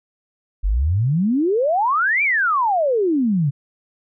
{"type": "exponential two-way sweep", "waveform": "sine", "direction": "up then down", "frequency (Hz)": [43, 2400, 132.4], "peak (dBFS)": -15, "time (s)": [0.63, 3.51], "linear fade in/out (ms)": 20, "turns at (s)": 2.23, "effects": []}